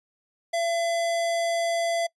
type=tone; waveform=square; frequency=675 Hz; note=E5; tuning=41 cents sharp; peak=-24 dBFS; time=0.53-2.07 s; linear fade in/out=10 ms; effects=noise-tail reverb RT60 0.1 s tail -23 dB re dry + resampled to 24000 Hz